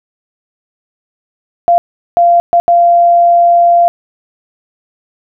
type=tone bursts at uneven times; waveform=sine; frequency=691 Hz; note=F5; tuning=19 cents flat; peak=-4 dBFS; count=4; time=1.68-1.78 / 2.17-2.4 / 2.53-2.6 / 2.68-3.88 s; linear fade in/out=0 ms; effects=none